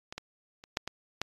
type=clicks; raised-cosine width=0.2 ms; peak=-22 / -20 / -30 / -11 / -18 / -13 dBFS; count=6; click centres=0.125 / 0.18 / 0.639 / 0.771 / 0.876 / 1.216 s; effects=AAC 32 kbps